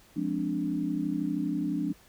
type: chord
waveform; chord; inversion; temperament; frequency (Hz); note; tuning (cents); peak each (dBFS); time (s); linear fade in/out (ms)
sine; D half-diminished seventh; first; equal; 174.61 / 207.7 / 261.6 / 293.7; F3 / Ab3 / C4 / D4; 0 / 0 / 0 / 0; -34 / -35 / -34 / -30; 0.16-1.93; 10
effects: pink hiss -58 dBFS RMS until 2.08 s